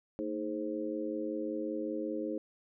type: harmonic tone with a mistuned harmonic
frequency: 105.3 Hz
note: G#2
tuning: 24 cents sharp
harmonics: 2 / 3 / 4 / 5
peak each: -42 / -36 / -40 / -39 dBFS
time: 0.19-2.38 s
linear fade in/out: 0 ms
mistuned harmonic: 2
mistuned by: +120 cents
effects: none